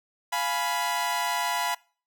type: chord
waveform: sawtooth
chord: F diminished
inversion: none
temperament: equal with one note detuned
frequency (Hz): 698.5 / 836.9 / 987.8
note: F5 / Ab5 / Cb6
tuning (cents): 0 / +13 / 0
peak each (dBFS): -28 / -28 / -24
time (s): 0.32-1.75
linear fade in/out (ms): 10
effects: noise-tail reverb RT60 0.4 s tail -24 dB re dry